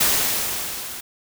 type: noise with level ramp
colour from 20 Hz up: white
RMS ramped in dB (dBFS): -17 to -34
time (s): 0-1.01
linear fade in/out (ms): 10
effects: none